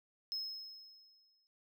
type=tone with exponential decay; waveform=triangle; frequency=5170 Hz; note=E8; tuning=34 cents flat; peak=-34 dBFS; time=0.32-1.47 s; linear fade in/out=0 ms; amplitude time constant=250 ms; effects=none